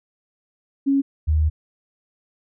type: tone pair in turn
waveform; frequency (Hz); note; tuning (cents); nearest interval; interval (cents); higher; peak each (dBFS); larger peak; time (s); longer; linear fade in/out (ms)
sine; 275.7 / 77.37; C#4 / D#2; -9 / -9; octave + minor seventh; 2200; first; -15; neither; 0.86-1.02 / 1.27-1.5; second; 20
effects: none